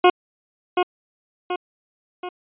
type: tone with echo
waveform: 20% pulse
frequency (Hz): 360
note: F#4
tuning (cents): -47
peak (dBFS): -5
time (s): 0.04-0.1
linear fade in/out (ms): 5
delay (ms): 730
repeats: 3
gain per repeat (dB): -6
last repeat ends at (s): 2.29
effects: resampled to 8000 Hz